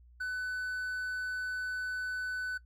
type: tone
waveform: triangle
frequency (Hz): 1500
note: F#6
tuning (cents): +23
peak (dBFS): -31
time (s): 0.2-2.58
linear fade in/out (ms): 10
effects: noise-tail reverb RT60 0.1 s tail -19 dB re dry + added 60 Hz sine -55 dBFS peak until 2.65 s